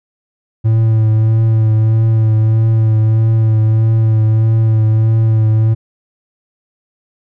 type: tone with vibrato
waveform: triangle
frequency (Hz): 110.7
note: A2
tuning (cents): +11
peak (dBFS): -6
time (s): 0.64-5.75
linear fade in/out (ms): 20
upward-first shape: triangle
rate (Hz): 1.6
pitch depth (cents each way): 28
effects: none